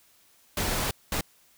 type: noise bursts at uneven times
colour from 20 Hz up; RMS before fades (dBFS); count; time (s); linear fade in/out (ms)
pink; -28; 2; 0.57-0.91 / 1.12-1.21; 2
effects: white hiss -61 dBFS RMS until 1.57 s